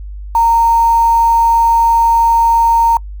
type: tone with quantisation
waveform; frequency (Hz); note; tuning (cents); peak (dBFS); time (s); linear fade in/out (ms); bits
sine; 923; A#5; -17; -7; 0.35-2.97; 2; 5
effects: noise-tail reverb RT60 0.1 s tail -26 dB re dry + added 50 Hz sine -24 dBFS peak until 3.2 s